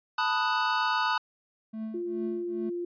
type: chord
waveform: square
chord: B dominant seventh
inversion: third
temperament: equal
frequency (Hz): 880 / 987.8 / 1244.5 / 1480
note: A5 / B5 / D#6 / F#6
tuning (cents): 0 / 0 / 0 / 0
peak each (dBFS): -31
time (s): 0.18-1.18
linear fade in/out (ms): 5
type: tone with tremolo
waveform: triangle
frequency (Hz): 220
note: A3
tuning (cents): 0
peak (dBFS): -29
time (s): 1.73-2.7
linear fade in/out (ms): 10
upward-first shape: triangle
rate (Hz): 2.4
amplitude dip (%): 100
type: tone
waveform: sine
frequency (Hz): 349.2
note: F4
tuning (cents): 0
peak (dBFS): -30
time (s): 1.94-2.85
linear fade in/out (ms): 5
effects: resampled to 11025 Hz